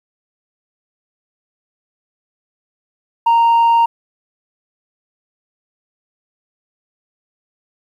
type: tone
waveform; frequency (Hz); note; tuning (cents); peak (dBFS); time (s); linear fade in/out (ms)
sine; 928; A#5; -8; -6; 3.26-3.86; 10
effects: tanh soft clip ceiling -8 dBFS + 8-bit